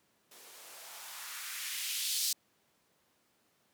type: noise with band-pass filter sweep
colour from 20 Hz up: violet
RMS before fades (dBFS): -39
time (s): 0.31-2.33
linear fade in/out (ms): 5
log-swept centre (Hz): 320 to 4800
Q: 1.6
effects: pink hiss -72 dBFS RMS until 3.73 s + high-pass 150 Hz 12 dB/octave